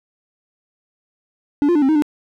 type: tone with pitch steps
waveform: triangle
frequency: 288.8 / 349.1 / 296.4 / 266.9 / 312.8 / 296.3 Hz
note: D4 / F4 / D4 / C4 / D#4 / D4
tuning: -29 / -1 / +16 / +35 / +9 / +15 cents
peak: -10 dBFS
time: 1.62-2.022 s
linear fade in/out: 0 ms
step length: 67 ms
effects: none